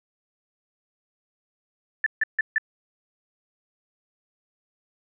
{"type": "tone bursts", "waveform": "sine", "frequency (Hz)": 1760, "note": "A6", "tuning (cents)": 0, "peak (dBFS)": -18, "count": 4, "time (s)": [2.04, 2.582], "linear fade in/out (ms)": 2, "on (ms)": 23, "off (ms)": 150, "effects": []}